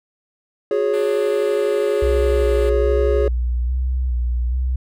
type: chord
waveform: triangle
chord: F# suspended second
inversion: none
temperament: equal with one note detuned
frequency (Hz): 363.2 / 415.3 / 554.4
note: F#4 / G#4 / C#5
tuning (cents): -32 / 0 / 0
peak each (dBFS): -22 / -16 / -20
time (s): 0.71-3.28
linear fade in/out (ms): 2
type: tone with pitch glide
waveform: 5% pulse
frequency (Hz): 295.7 to 292.6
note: D4 to D4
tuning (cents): +12 to -6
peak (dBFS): -23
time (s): 0.93-2.7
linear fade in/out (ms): 10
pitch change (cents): -18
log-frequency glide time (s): 1.13-1.91
type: tone with vibrato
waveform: sine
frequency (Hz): 61.9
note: B1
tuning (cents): +5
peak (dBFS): -17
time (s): 2.02-4.76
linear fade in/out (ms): 5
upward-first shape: square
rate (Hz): 1.2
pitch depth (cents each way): 44
effects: none